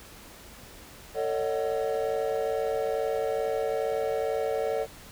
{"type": "chord", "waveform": "triangle", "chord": "D# half-diminished seventh", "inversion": "second", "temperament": "just", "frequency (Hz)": [448, 560, 622.3, 746.7], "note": ["A4", "C#5", "D#5", "F#5"], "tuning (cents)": [31, 18, 0, 16], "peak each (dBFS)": [-27, -29, -32, -33], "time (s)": [1.14, 4.87], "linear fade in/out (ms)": 50, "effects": ["pink hiss -48 dBFS RMS until 5.11 s"]}